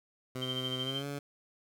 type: tone with pitch glide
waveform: 15% pulse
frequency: 128.3 to 142.36 Hz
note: C3 to C#3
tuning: -34 to +46 cents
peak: -30 dBFS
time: 0.35-1.19 s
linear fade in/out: 5 ms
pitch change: +180 cents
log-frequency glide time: 0.81-1.06 s
type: tone with tremolo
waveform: sine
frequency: 3136 Hz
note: G7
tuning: in tune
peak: -32 dBFS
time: 0.41-1.03 s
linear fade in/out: 20 ms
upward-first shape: sine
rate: 13 Hz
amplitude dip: 70%
effects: none